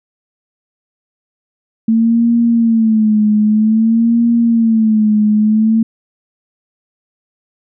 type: tone with vibrato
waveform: sine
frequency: 222.6 Hz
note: A3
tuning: 20 cents sharp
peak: -8 dBFS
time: 1.88-5.83 s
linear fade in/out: 5 ms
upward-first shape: sine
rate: 0.52 Hz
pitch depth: 89 cents each way
effects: none